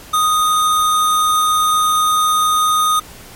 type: tone with sample-and-hold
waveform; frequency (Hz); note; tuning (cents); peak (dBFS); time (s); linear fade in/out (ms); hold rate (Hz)
sine; 1246; D#6; +2; -11; 0.13-3; 10; 4900
effects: pink hiss -38 dBFS RMS until 3.35 s + MP3 64 kbps